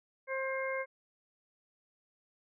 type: harmonic tone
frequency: 531 Hz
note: C5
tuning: 25 cents sharp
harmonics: 1 / 2 / 3 / 4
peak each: -35 / -41 / -41 / -39 dBFS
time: 0.27-0.86 s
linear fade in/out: 50 ms
effects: none